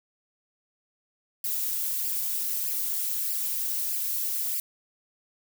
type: noise with flanger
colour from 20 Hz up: violet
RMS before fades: -29 dBFS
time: 1.44-4.6 s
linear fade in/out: 2 ms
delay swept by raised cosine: 0.39 to 6.09 ms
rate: 1.6 Hz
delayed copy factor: +0.75
effects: none